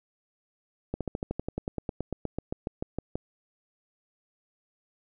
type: slowing click train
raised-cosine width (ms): 2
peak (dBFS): -17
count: 21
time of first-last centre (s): 0.94-3.155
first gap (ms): 67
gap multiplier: 1.05
effects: none